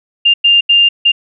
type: tone bursts at uneven times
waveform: sine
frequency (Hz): 2800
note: F7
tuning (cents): +4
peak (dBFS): -5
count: 4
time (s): 0.25-0.34 / 0.44-0.61 / 0.69-0.89 / 1.05-1.12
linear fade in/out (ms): 10
effects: none